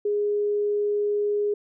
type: tone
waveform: sine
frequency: 413.4 Hz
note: G#4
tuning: 8 cents flat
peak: -21 dBFS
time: 0.05-1.54 s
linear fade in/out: 5 ms
effects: none